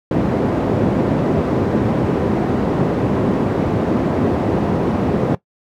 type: band-pass noise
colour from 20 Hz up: white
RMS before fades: -17 dBFS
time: 0.11-5.35 s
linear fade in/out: 2 ms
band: 110 to 360 Hz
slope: 12 dB/octave
effects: noise-tail reverb RT60 0.1 s tail -17 dB re dry